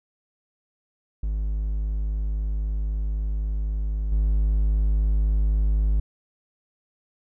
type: tone with level steps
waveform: triangle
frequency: 51.91 Hz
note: G#1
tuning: in tune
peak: -21 / -16 dBFS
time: 1.23-6 s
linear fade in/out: 5 ms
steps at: 4.12 s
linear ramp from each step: 2 ms
effects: none